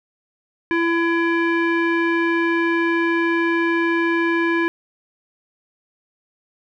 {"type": "tone with low-pass filter", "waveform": "square", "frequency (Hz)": 335.8, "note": "E4", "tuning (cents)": 32, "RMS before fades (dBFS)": -19, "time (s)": [0.71, 4.68], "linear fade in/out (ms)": 0, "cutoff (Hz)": 2000, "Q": 5.3, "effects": []}